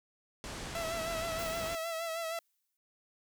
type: low-pass noise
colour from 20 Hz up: pink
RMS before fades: -42 dBFS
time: 0.44-1.75 s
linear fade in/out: 0 ms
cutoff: 9000 Hz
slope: 24 dB/octave
type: tone with vibrato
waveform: sawtooth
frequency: 659.3 Hz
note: E5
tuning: in tune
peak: -31 dBFS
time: 0.75-2.39 s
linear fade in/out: 2 ms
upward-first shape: sine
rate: 6.4 Hz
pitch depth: 42 cents each way
type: noise with exponential decay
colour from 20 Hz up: blue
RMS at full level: -45 dBFS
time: 1.39-2.77 s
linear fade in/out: 0 ms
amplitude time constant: 300 ms
effects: none